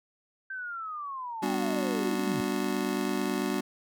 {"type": "linear sweep", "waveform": "sine", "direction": "down", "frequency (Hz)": [1568, 109.8], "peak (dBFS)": -34, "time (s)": [0.5, 2.41], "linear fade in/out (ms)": 5}
{"type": "chord", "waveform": "square", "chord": "G major seventh", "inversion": "none", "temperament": "just", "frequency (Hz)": [196, 245, 294, 367.5], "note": ["G3", "B3", "D4", "F#4"], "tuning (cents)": [0, -14, 2, -12], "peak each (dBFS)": -34, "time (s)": [1.42, 3.61], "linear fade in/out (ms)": 10}
{"effects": []}